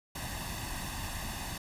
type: noise with comb filter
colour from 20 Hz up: pink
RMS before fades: -38 dBFS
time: 0.15-1.58 s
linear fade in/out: 5 ms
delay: 1.1 ms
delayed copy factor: +0.7
effects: resampled to 32000 Hz